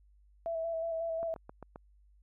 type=tone with vibrato; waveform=sine; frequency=659.3 Hz; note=E5; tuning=in tune; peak=-32 dBFS; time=0.46-1.34 s; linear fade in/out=0 ms; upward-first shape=square; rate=5.5 Hz; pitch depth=21 cents each way
type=click train; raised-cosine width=1 ms; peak=-31 dBFS; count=5; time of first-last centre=1.23-1.759 s; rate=7.56 Hz
effects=added 50 Hz sine -60 dBFS peak until 2.22 s